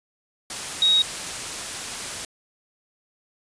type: tone in noise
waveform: sine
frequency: 3780 Hz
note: A#7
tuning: 23 cents sharp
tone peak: -15 dBFS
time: 0.82-1.02 s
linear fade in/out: 2 ms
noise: white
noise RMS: -31 dBFS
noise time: 0.5-2.25 s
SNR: +13 dB
effects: resampled to 22050 Hz